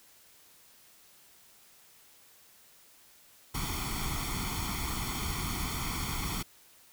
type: noise with comb filter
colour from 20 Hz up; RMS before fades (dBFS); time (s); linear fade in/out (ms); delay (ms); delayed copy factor
pink; -34; 3.54-6.43; 10; 0.9; +0.85
effects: white hiss -59 dBFS RMS until 6.92 s